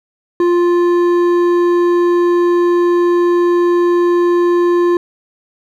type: tone with hard clipping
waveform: sine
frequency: 349.2 Hz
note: F4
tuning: in tune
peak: -11 dBFS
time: 0.4-4.97 s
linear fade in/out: 2 ms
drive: 8 dB
effects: none